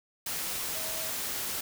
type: tone in noise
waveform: sine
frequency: 642 Hz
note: E5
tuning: 46 cents flat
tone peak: -43 dBFS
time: 0.75-1.1 s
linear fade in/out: 5 ms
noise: white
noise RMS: -34 dBFS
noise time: 0.26-1.61 s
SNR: -12 dB
effects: none